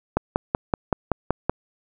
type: click train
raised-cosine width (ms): 1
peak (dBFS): -5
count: 8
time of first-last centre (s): 0.17-1.496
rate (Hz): 5.28
effects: none